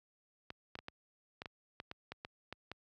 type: clicks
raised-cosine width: 0.3 ms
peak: -27 dBFS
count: 12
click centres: 0.504 / 0.754 / 0.789 / 0.884 / 1.419 / 1.458 / 1.801 / 1.914 / 2.12 / 2.249 / 2.526 / 2.716 s
effects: high-pass 60 Hz 12 dB/octave